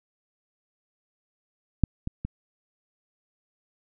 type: clicks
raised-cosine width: 5 ms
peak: -6 / -17 / -18 dBFS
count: 3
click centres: 1.837 / 2.074 / 2.25 s
effects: none